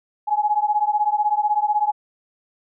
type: beating tone pair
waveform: sine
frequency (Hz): 832 / 848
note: G#5 / G#5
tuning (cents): +3 / +36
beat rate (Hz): 16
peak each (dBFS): -20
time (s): 0.27-1.92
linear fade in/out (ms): 20
effects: none